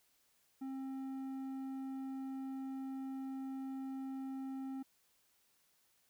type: tone with low-pass filter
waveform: square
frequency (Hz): 266.7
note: C4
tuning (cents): +33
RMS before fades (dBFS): -43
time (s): 0.61-4.83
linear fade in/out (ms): 10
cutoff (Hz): 810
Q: 0.52
effects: white hiss -74 dBFS RMS until 6.09 s